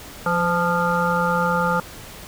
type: harmonic tone with a mistuned harmonic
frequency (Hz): 174.61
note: F3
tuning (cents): 0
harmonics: 1 / 3 / 5 / 7 / 8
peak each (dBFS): -24 / -24 / -24 / -24 / -24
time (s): 0.26-1.8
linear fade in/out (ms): 2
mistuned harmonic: 3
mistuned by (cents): -36
effects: pink hiss -39 dBFS RMS until 2.27 s